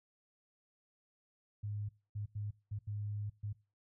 sine tone bursts at uneven times, 103.83 Hz, G#2, in tune, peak -37 dBFS, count 6, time 1.63-1.89 / 2.15-2.26 / 2.35-2.51 / 2.71-2.79 / 2.87-3.3 / 3.43-3.53 s, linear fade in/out 10 ms, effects noise-tail reverb RT60 0.3 s tail -20 dB re dry

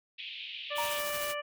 pink band-pass noise, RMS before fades -42 dBFS, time 0.18-1 s, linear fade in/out 10 ms, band 2500 to 3600 Hz, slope 48 dB/octave
harmonic tone, 587.3 Hz, D5, in tune, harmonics 1 / 2 / 3 / 4 / 5, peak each -36 / -39 / -41 / -42 / -43 dBFS, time 0.7-1.42 s, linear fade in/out 20 ms
white noise with tremolo, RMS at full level -37 dBFS, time 0.75-1.35 s, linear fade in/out 50 ms, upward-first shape sine, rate 13 Hz, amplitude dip 35%
sine tone with exponential decay, 936 Hz, A#5, 7 cents sharp, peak -29 dBFS, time 0.78-1.23 s, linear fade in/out 2 ms, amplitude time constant 96 ms
effects none

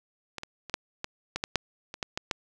clicks, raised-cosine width 0.2 ms, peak -18 / -20 / -24 / -9 / -15 / -13 / -11 / -6 / -21 / -13 / -13 / -10 dBFS, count 12, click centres 0.383 / 0.434 / 0.697 / 0.741 / 1.044 / 1.36 / 1.439 / 1.557 / 1.941 / 2.028 / 2.175 / 2.312 s, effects none

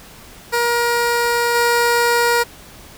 15% pulse tone with level steps, 474.2 Hz, A#4, 30 cents sharp, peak -9 / -7 dBFS, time 0.52-2.44 s, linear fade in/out 20 ms, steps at 1.54 s, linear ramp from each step 20 ms, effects pink hiss -41 dBFS RMS until 2.97 s

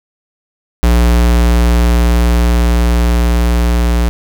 square tone with level ramp, 59.2 Hz, A#1, 27 cents sharp, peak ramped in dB -7 to -10 dBFS, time 0.83-4.09 s, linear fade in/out 0 ms, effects none

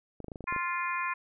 clicks, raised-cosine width 2 ms, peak -27 dBFS, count 9, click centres 0.203 / 0.244 / 0.283 / 0.318 / 0.358 / 0.407 / 0.441 / 0.525 / 0.563 s
harmonic tone, 349.2 Hz, F4, in tune, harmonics 3 / 4 / 5 / 6 / 7, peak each -32 / -39 / -37 / -39 / -37 dBFS, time 0.47-1.14 s, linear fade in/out 10 ms
effects none

